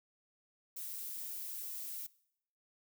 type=noise; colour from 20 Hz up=violet; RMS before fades=-43 dBFS; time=0.76-2.07 s; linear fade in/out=10 ms; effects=noise-tail reverb RT60 0.7 s tail -21 dB re dry